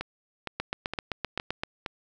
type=two click trains; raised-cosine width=0.3 ms; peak=-16 / -13 dBFS; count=5 / 9; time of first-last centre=0.01-1.862 / 0.6-1.635 s; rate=2.16 / 7.73 Hz; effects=none